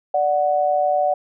sine tone pair together, 587.7 / 740 Hz, D5 / F#5, +1 / 0 cents, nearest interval major third, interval 399 cents, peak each -19 / -18 dBFS, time 0.14-1.14 s, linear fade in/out 5 ms, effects none

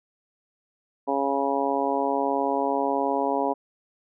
harmonic tone, 138.59 Hz, C#3, in tune, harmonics 2 / 3 / 4 / 5 / 6 / 7, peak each -29 / -29 / -29 / -29 / -29 / -29 dBFS, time 1.07-3.54 s, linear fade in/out 20 ms, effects none

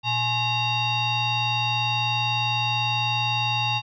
sine tone with frequency modulation, 1800 Hz, A6, 39 cents sharp, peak -21 dBFS, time 0.03-3.82 s, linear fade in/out 50 ms, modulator 959 Hz, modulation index 2.3, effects none

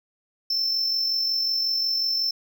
triangle tone with amplitude modulation, 5330 Hz, E8, 18 cents sharp, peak -19 dBFS, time 0.5-2.31 s, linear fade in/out 5 ms, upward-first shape sine, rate 45.5 Hz, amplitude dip 35%, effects none

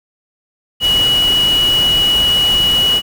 sine tone in noise, 2923 Hz, F#7, 22 cents flat, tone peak -10 dBFS, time 0.8-3.02 s, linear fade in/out 50 ms, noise pink, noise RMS -23 dBFS, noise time 0.8-3.02 s, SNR +10 dB, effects none

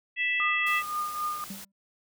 harmonic tone, 659.3 Hz, E5, in tune, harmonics 3 / 4 / 5, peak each -27 / -28 / -38 dBFS, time 0.16-0.83 s, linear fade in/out 50 ms
sine tone with tremolo, 1217 Hz, D#6, 39 cents flat, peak -26 dBFS, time 0.4-1.44 s, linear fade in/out 0 ms, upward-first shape triangle, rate 3.8 Hz, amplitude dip 65%
white noise, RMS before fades -43 dBFS, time 0.66-1.65 s, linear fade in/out 10 ms
triangle tone with exponential decay, 196 Hz, G3, in tune, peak -32 dBFS, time 1.5-1.72 s, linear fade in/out 5 ms, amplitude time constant 47 ms
effects none

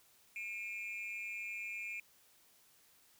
triangle tone with amplitude modulation, 2400 Hz, D7, 37 cents sharp, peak -34 dBFS, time 0.36-2 s, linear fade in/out 2 ms, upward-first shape sine, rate 208 Hz, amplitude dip 90%, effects tanh soft clip ceiling -32 dBFS + white hiss -67 dBFS RMS until 3.19 s

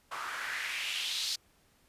white noise with band-pass filter sweep, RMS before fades -36 dBFS, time 0.11-1.36 s, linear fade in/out 10 ms, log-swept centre 1100 to 4600 Hz, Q 3.1, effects pink hiss -67 dBFS RMS until 1.88 s + resampled to 32000 Hz

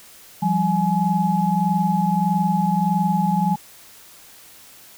sine tone cluster, 171.8 / 193.4 / 844 Hz, F3 / G3 / G#5, -28 / -23 / +28 cents, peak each -21 dBFS, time 0.42-3.56 s, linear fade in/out 10 ms, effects white hiss -46 dBFS RMS until 4.97 s

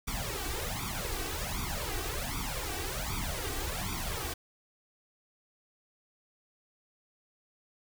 pink noise with flanger, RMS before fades -35 dBFS, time 0.07-4.34 s, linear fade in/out 10 ms, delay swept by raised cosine 0.85 to 2.65 ms, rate 1.3 Hz, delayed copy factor +1, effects none

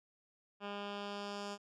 10% pulse tone with low-pass filter sweep, 202.9 Hz, G#3, 40 cents flat, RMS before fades -43 dBFS, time 0.6-1.58 s, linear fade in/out 50 ms, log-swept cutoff 2600 to 6500 Hz, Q 1.6, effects none

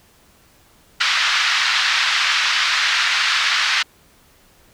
pink band-pass noise, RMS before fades -18 dBFS, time 1-3.83 s, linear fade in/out 10 ms, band 1300 to 4900 Hz, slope 24 dB/octave, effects pink hiss -53 dBFS RMS until 4.73 s

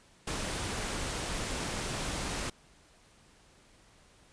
pink noise, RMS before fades -35 dBFS, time 0.27-2.5 s, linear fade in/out 5 ms, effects pink hiss -61 dBFS RMS until 4.32 s + resampled to 22050 Hz

